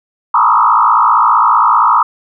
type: tone with frequency modulation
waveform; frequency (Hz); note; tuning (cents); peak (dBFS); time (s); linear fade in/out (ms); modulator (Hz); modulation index
sine; 1099; C#6; -15; -6; 0.34-2.03; 5; 55.3; 3.7
effects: none